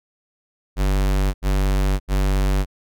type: tone bursts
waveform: square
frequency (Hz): 48.32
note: G1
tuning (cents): -24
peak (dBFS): -17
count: 3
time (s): 0.76-2.658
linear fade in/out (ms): 50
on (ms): 580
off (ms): 79
effects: none